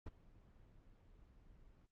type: noise with ADSR envelope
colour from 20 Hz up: brown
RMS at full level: -42 dBFS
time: 0.06-1.87 s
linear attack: 8 ms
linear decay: 25 ms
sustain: -22 dB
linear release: 21 ms
effects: low-pass 4000 Hz 12 dB/octave + Opus 32 kbps